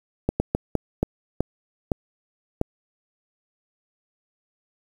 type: slowing click train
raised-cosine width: 2 ms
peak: -7 dBFS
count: 8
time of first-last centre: 0.29-2.614 s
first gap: 110 ms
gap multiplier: 1.36
effects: 7-bit